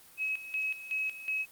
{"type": "tone with tremolo", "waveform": "sine", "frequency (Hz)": 2560, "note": "D#7", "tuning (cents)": 49, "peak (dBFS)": -29, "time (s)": [0.17, 1.46], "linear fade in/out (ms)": 50, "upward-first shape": "square", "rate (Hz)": 2.7, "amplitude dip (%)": 75, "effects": ["white hiss -56 dBFS RMS until 1.51 s", "Opus 32 kbps"]}